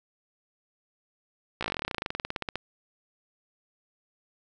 slowing click train, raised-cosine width 0.3 ms, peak -14 dBFS, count 27, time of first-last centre 1.61-2.557 s, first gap 16 ms, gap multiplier 1.06, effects none

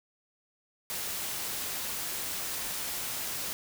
white noise, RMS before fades -35 dBFS, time 0.9-3.53 s, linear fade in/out 0 ms, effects none

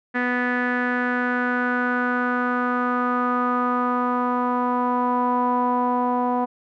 sawtooth tone with low-pass filter sweep, 247 Hz, B3, in tune, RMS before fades -22 dBFS, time 0.14-6.46 s, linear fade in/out 20 ms, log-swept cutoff 1800 to 890 Hz, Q 6.1, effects none

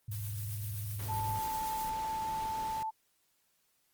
sine tone with vibrato, 104 Hz, G#2, 3 cents sharp, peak -36 dBFS, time 0.08-1.39 s, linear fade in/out 5 ms, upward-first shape sine, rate 20 Hz, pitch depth 190 cents each way
blue noise with tremolo, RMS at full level -43 dBFS, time 0.11-1.9 s, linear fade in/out 10 ms, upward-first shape triangle, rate 7.8 Hz, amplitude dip 40%
pink noise, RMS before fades -46 dBFS, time 0.99-2.83 s, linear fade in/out 2 ms
sine tone, 880 Hz, A5, in tune, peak -33 dBFS, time 1.08-2.91 s, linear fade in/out 20 ms
effects white hiss -74 dBFS RMS until 3.93 s + Opus 32 kbps

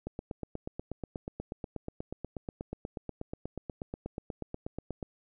click train, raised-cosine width 2 ms, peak -23 dBFS, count 42, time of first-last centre 0.07-5.028 s, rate 8.27 Hz, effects none

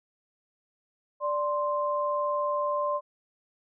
sine tone pair together, 587.3 / 1046.5 Hz, D5 / C6, 0 / 0 cents, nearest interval minor seventh, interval 1000 cents, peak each -28 dBFS, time 1.2-3.01 s, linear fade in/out 50 ms, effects none

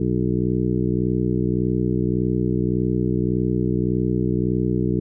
harmonic tone, 61.74 Hz, B1, in tune, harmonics 1 / 2 / 3 / 4 / 5 / 6 / 7, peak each -30 / -24 / -23 / -33 / -25 / -26 / -30 dBFS, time 0-5 s, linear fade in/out 5 ms, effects none

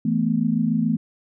sine chord, E suspended fourth, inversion none, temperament equal, 164.81 / 220 / 246.9 Hz, E3 / A3 / B3, 0 / 0 / 0 cents, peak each -24 / -21 / -23 dBFS, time 0.05-0.97 s, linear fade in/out 5 ms, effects none

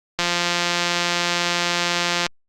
click train, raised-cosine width 0.2 ms, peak -3 dBFS, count 362, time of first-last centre 0.19-2.265 s, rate 174 Hz, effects Opus 48 kbps

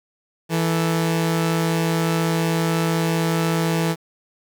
sawtooth tone pair together, 164.81 / 440 Hz, E3 / A4, 0 / 0 cents, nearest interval octave + perfect fourth, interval 1700 cents, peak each -15 / -23 dBFS, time 0.49-3.96 s, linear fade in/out 50 ms, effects 8-bit

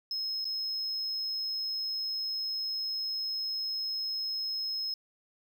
triangle tone with dropouts, 5160 Hz, E8, 38 cents flat, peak -30 dBFS, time 0.11-4.94 s, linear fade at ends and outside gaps 2 ms, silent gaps 0.445-0.452 s, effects none

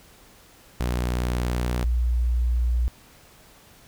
sawtooth / sine tone pair in turn, 60.8 / 60.03 Hz, B1 / B1, -26 / -48 cents, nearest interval unison, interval 22 cents, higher first, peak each -19 dBFS, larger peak neither, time 0.8-1.84 / 1.84-2.88 s, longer neither, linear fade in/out 0 ms, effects pink hiss -52 dBFS RMS until 3.87 s

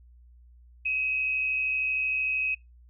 sine tone pair together, 2538 / 2671 Hz, D#7 / E7, +34 / +22 cents, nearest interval minor second, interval 88 cents, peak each -25 / -36 dBFS, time 0.85-2.55 s, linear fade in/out 10 ms, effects noise-tail reverb RT60 0.2 s tail -26 dB re dry + added 60 Hz sine -51 dBFS peak until 2.89 s

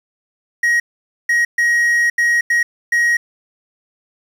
triangle tone bursts at uneven times, 1890 Hz, A#6, 23 cents sharp, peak -10 dBFS, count 6, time 0.63-0.8 / 1.29-1.45 / 1.58-2.1 / 2.18-2.41 / 2.5-2.63 / 2.92-3.17 s, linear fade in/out 5 ms, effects 7-bit

